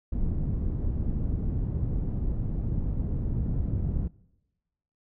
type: low-pass noise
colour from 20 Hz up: pink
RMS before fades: -28 dBFS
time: 0.12-4.08 s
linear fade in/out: 5 ms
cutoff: 180 Hz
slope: 12 dB/octave
effects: noise-tail reverb RT60 1.0 s tail -23 dB re dry